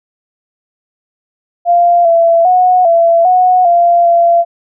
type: tone with pitch steps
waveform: sine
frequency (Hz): 695 / 671 / 731 / 673 / 733 / 691 / 684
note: F5 / E5 / F#5 / E5 / F#5 / F5 / F5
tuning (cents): -9 / +31 / -21 / +36 / -16 / -19 / -36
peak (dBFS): -5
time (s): 1.65-4.45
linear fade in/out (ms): 50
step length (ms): 400
effects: none